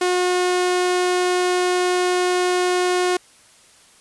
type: tone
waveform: sawtooth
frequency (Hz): 361.1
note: F#4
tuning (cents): -42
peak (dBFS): -13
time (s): 0.01-3.17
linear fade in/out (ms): 5
effects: white hiss -51 dBFS RMS until 4 s + resampled to 24000 Hz